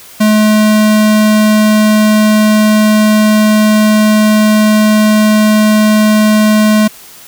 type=tone; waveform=square; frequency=213.9 Hz; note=A3; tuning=49 cents flat; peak=-6 dBFS; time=0.2-6.88 s; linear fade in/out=10 ms; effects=white hiss -35 dBFS RMS until 7.27 s